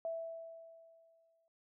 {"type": "tone with exponential decay", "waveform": "sine", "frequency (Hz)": 659, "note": "E5", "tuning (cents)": -1, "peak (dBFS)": -35, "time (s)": [0.05, 1.48], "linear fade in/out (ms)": 1, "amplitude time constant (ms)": 310, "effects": []}